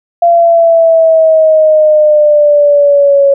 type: exponential sweep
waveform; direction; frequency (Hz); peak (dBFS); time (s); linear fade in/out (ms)
sine; down; 688 to 554.4; -3; 0.22-3.34; 5
effects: none